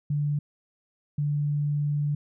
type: tone pair in turn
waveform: sine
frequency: 146.4 / 146.4 Hz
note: D3 / D3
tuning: -5 / -5 cents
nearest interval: unison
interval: 0 cents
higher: neither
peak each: -23 dBFS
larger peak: neither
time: 0.1-0.39 / 1.18-2.15 s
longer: second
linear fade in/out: 5 ms
effects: none